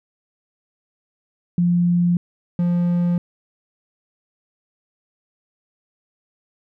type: tone pair in turn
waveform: sine / triangle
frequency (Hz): 174.61 / 174.61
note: F3 / F3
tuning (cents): 0 / 0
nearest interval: unison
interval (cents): 0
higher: neither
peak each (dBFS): -14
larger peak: neither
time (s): 1.58-2.17 / 2.59-3.18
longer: neither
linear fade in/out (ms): 2
effects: none